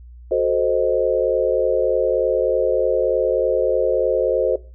sine chord, F# diminished seventh, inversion none, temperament equal, 370 / 440 / 523.3 / 622.3 Hz, F#4 / A4 / C5 / Eb5, 0 / 0 / 0 / 0 cents, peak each -22 / -21 / -19 / -23 dBFS, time 0.31-4.56 s, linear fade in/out 5 ms, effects noise-tail reverb RT60 0.3 s tail -18 dB re dry + added 60 Hz sine -38 dBFS peak until 4.74 s

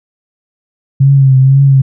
sine tone with vibrato, 134.9 Hz, C#3, 47 cents flat, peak -3 dBFS, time 1-1.82 s, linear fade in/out 10 ms, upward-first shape triangle, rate 2 Hz, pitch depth 58 cents each way, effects none

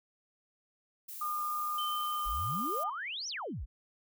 violet noise, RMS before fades -44 dBFS, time 1.08-2.84 s, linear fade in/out 10 ms
sine tone, 1213 Hz, D#6, 44 cents flat, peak -32 dBFS, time 1.21-2.9 s, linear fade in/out 5 ms
sine tone with exponential decay, 3084 Hz, G7, 29 cents flat, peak -36 dBFS, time 1.78-3.53 s, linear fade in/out 5 ms, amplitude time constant 380 ms
sine exponential two-way sweep, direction up then down, 38.89 to 6150 to 38.89 Hz, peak -36 dBFS, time 2.25-3.66 s, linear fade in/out 20 ms, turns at 3.28 s
effects none

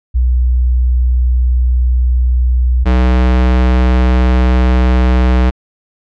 sine / square tone pair in turn, 61.74 / 62.64 Hz, B1 / B1, 0 / +25 cents, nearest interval unison, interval 25 cents, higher second, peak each -8 dBFS, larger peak neither, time 0.14-2.85 / 2.85-5.51 s, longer first, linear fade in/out 20 ms, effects low-pass 3000 Hz 12 dB/octave

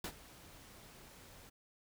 pink noise with ADSR envelope, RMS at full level -40 dBFS, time 0.04-1.5 s, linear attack 4 ms, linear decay 69 ms, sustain -17 dB, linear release 13 ms, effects none

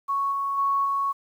sine tone with level steps, 1108.7 Hz, C#6, in tune, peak -22 / -24 / -20 / -22 dBFS, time 0.08-1.13 s, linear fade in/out 20 ms, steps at 0.31 / 0.57 / 0.84 s, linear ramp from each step 20 ms, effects 9-bit

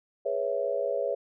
sine chord, C# minor seventh, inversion second, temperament equal, 415.3 / 493.9 / 554.4 / 659.3 Hz, G#4 / B4 / C#5 / E5, 0 / 0 / 0 / 0 cents, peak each -34 / -32 / -29 / -34 dBFS, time 0.25-1.15 s, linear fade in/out 10 ms, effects none

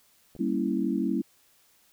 clicks, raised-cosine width 2 ms, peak -34 dBFS, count 2, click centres 0.352 / 0.364 s
sine chord, G diminished seventh, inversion none, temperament equal, 196 / 233.1 / 277.2 / 329.6 Hz, G3 / Bb3 / Db4 / Fb4, 0 / 0 / 0 / 0 cents, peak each -30 dBFS, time 0.39-1.22 s, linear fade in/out 10 ms
effects white hiss -63 dBFS RMS until 1.92 s

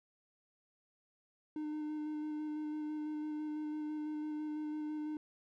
triangle tone with vibrato, 303.8 Hz, D#4, 41 cents flat, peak -35 dBFS, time 1.56-5.17 s, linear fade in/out 2 ms, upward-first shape square, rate 6 Hz, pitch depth 11 cents each way, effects none

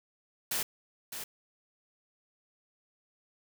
white noise with echo, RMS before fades -32 dBFS, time 0.51-0.63 s, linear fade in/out 5 ms, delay 610 ms, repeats 1, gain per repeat -8 dB, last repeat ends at 1.24 s, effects none

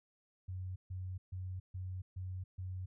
sine tone bursts, 92.5 Hz, F#2, in tune, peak -39 dBFS, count 6, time 0.48-2.86 s, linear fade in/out 10 ms, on 280 ms, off 140 ms, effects none

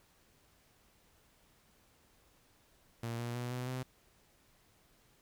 sawtooth tone with pitch steps, 116.54 / 119.33 / 122.19 / 125.12 / 128.12 Hz, A#2 / A#2 / B2 / B2 / C3, 0 / +41 / -18 / +23 / -36 cents, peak -33 dBFS, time 3.03-3.83 s, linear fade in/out 5 ms, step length 160 ms, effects pink hiss -68 dBFS RMS until 5.21 s

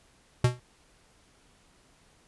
square tone with exponential decay, 123.47 Hz, B2, in tune, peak -17 dBFS, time 0.44-0.6 s, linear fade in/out 5 ms, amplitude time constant 34 ms, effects pink hiss -62 dBFS RMS until 2.27 s + resampled to 24000 Hz

